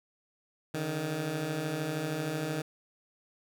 15% pulse beating tone pair, 143.1 / 156.1 Hz, D3 / D#3, -45 / +6 cents, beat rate 13 Hz, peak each -32 / -26 dBFS, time 0.74-2.62 s, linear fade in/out 5 ms, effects none

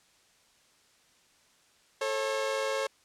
sawtooth tone pair together, 439.4 / 543 Hz, A4 / C#5, -2 / -36 cents, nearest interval major third, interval 366 cents, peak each -30 / -26 dBFS, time 2.01-2.87 s, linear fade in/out 5 ms, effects white hiss -64 dBFS RMS until 3.04 s + low-pass 8000 Hz 12 dB/octave

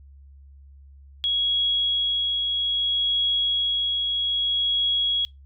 sine tone with tremolo, 3322 Hz, G#7, in tune, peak -19 dBFS, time 1.24-5.25 s, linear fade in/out 0 ms, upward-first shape triangle, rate 0.62 Hz, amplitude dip 30%, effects noise-tail reverb RT60 0.2 s tail -25 dB re dry + added 69 Hz sine -45 dBFS peak until 5.45 s

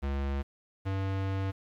square tone pair in turn, 69.3 / 96.63 Hz, C#2 / G2, 0 / -24 cents, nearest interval tritone, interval 576 cents, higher second, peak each -30 / -30 dBFS, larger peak neither, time 0.02-0.43 / 0.85-1.52 s, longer second, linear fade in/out 20 ms, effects low-pass 3000 Hz 12 dB/octave + 10-bit

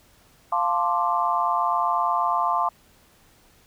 sine chord, D minor seventh, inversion first, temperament equal, 698.5 / 880 / 1046.5 / 1174.7 Hz, F5 / A5 / C6 / D6, 0 / 0 / 0 / 0 cents, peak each -26 / -26 / -24 / -26 dBFS, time 0.52-2.69 s, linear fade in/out 5 ms, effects pink hiss -57 dBFS RMS until 3.66 s

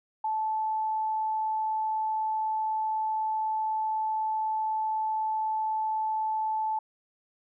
sine tone, 872 Hz, A5, 16 cents flat, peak -26 dBFS, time 0.24-6.79 s, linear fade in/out 5 ms, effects none

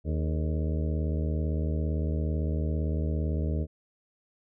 harmonic tone with a mistuned harmonic, 77.78 Hz, D#2, in tune, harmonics 1 / 2 / 3 / 4 / 5 / 6 / 7 / 8, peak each -27 / -33 / -37 / -39 / -41 / -43 / -44 / -45 dBFS, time 0.04-3.67 s, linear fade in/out 50 ms, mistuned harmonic 5, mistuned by +100 cents, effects none

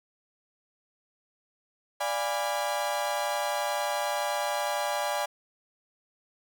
35% pulse chord, D diminished seventh, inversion none, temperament equal with one note detuned, 587.3 / 698.5 / 820.6 / 987.8 Hz, D5 / F5 / Ab5 / Cb6, 0 / 0 / -21 / 0 cents, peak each -30 / -34 / -30 / -34 dBFS, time 2-5.26 s, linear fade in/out 10 ms, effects none

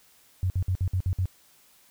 sine tone bursts, 92.4 Hz, F#2, 2 cents flat, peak -22 dBFS, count 7, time 0.43-1.256 s, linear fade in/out 0 ms, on 70 ms, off 56 ms, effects white hiss -59 dBFS RMS until 1.9 s

